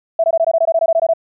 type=tone bursts; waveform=sine; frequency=660 Hz; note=E5; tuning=2 cents sharp; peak=-10 dBFS; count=14; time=0.19-1.136 s; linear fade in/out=5 ms; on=49 ms; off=20 ms; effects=none